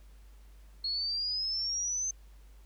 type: exponential sweep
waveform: sine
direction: up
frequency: 4295 to 6272 Hz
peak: -30 dBFS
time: 0.84-2.11 s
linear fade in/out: 5 ms
effects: added 50 Hz sine -51 dBFS peak until 2.65 s + pink hiss -66 dBFS RMS until 2.65 s